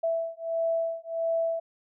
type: beating tone pair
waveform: sine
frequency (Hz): 660 / 661.5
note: E5 / E5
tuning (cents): +2 / +6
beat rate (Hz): 1.5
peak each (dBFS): -29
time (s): 0.03-1.6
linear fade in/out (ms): 10
effects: none